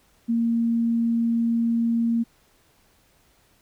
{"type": "tone", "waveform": "sine", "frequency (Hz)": 231.6, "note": "A#3", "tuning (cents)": -11, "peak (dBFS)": -19, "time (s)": [0.28, 2.24], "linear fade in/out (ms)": 20, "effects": ["pink hiss -61 dBFS RMS until 3.61 s"]}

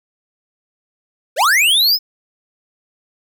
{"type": "linear sweep", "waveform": "square", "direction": "up", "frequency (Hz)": [440, 5274], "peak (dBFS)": -11, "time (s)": [1.36, 1.99], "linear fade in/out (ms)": 50, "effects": []}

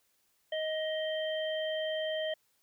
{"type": "harmonic tone", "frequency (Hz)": 627, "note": "D#5", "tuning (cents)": 13, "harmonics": [1, 3, 5], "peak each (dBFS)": [-32, -41, -39], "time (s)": [0.52, 2.34], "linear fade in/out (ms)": 5, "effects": ["white hiss -73 dBFS RMS until 2.62 s"]}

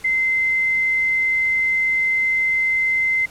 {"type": "tone", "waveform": "sine", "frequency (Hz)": 2071, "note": "C7", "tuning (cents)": -18, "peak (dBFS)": -16, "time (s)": [0.04, 3.26], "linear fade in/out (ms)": 10, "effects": ["pink hiss -44 dBFS RMS until 3.3 s", "low-pass 12000 Hz 12 dB/octave"]}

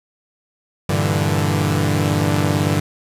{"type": "chord", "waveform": "sawtooth", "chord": "E half-diminished seventh", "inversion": "first", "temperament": "equal", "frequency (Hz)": [98, 116.54, 146.83, 164.81], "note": ["G2", "Bb2", "D3", "E3"], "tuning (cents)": [0, 0, 0, 0], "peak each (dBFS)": [-16, -22, -16, -19], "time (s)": [0.89, 2.8], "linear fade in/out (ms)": 5, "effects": ["resampled to 32000 Hz", "7-bit"]}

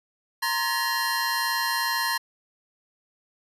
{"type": "tone cluster", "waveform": "square", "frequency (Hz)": [930, 1052, 1709, 1893, 4164], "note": ["A#5", "C6", "G#6", "A#6", "C8"], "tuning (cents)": [-4, 9, 49, 26, -9], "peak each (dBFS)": -31, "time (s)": [0.42, 2.18], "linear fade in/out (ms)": 10, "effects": ["resampled to 32000 Hz"]}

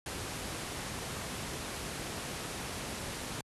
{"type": "low-pass noise", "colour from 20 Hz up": "pink", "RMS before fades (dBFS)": -39, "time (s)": [0.06, 3.41], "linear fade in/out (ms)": 2, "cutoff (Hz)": 12000, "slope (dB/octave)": 96, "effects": ["high-pass 60 Hz 12 dB/octave"]}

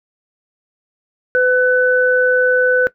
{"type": "tone pair together", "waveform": "sine", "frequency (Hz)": [504, 1500], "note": ["B4", "F#6"], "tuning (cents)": [35, 23], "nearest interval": "octave + perfect fifth", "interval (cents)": 1888, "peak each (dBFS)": -13, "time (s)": [1.35, 2.87], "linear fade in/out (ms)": 0, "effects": ["noise-tail reverb RT60 0.1 s tail -17 dB re dry"]}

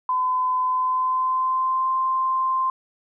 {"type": "tone with pitch glide", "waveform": "sine", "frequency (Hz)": [1016, 1045.2], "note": ["B5", "C6"], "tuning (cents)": [49, -2], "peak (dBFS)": -19, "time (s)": [0.09, 2.7], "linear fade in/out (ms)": 2, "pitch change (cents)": 49, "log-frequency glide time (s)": [0.61, 1.91], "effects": []}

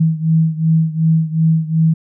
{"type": "beating tone pair", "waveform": "sine", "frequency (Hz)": [160.1, 162.8], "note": ["D#3", "E3"], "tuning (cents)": [50, -21], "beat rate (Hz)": 2.7, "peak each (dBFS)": [-13, -16], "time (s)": [0, 1.94], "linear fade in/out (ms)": 10, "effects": []}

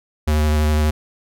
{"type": "tone with vibrato", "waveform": "square", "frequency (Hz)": 76.1, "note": "D#2", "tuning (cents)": -38, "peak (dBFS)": -15, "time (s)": [0.27, 0.91], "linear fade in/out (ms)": 10, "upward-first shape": "square", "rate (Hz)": 12, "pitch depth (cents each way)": 14, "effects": []}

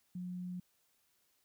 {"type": "tone", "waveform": "sine", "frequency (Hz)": 180, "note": "F#3", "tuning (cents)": -47, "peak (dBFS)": -39, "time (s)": [0.15, 0.6], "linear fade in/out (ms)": 5, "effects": ["white hiss -75 dBFS RMS until 1.44 s"]}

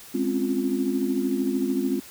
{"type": "chord", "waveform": "sine", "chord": "Db major seventh", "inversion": "second", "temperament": "equal with one note detuned", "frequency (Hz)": [207.7, 261.6, 275, 349.2], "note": ["Ab3", "C4", "Db4", "F4"], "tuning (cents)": [0, 0, -14, 0], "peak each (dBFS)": [-29, -25, -28, -28], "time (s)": [0.14, 2], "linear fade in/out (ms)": 10, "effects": ["tanh soft clip ceiling -11 dBFS", "white hiss -45 dBFS RMS until 2.1 s"]}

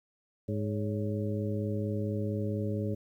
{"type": "harmonic tone with a mistuned harmonic", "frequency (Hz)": 104.3, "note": "G#2", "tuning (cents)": 8, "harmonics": [1, 2, 3, 4, 5], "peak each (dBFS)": [-32, -35, -39, -38, -40], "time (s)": [0.48, 2.95], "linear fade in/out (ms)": 10, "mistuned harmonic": 5, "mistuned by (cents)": 100, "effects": ["11-bit"]}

